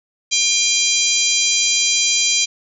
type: harmonic tone with a mistuned harmonic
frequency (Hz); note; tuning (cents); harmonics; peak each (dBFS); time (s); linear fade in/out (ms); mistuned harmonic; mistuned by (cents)
799; G5; +33; 3 / 4 / 5 / 6 / 7 / 8 / 9; -22 / -22 / -22 / -22 / -22 / -22 / -22; 0.31-2.46; 20; 7; +60
effects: none